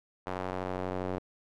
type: tone with band-pass filter sweep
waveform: square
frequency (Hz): 46.16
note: F#1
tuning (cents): -3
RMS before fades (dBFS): -35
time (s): 0.26-1.19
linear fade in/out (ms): 10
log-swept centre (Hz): 860 to 500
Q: 1
effects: none